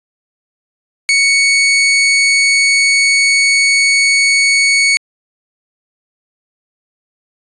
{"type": "tone", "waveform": "sawtooth", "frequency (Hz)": 2224, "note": "C#7", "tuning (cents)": 5, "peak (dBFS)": -5, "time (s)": [1.09, 4.97], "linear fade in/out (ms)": 0, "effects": ["resampled to 22050 Hz"]}